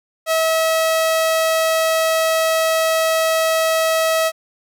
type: tone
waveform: sawtooth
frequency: 645 Hz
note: E5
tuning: 38 cents flat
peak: -11 dBFS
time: 0.26-4.32 s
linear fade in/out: 50 ms
effects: none